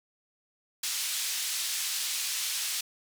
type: band-pass noise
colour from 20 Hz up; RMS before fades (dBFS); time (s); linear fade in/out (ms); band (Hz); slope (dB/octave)
pink; -32; 0.83-2.81; 5; 3400 to 12000; 12
effects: none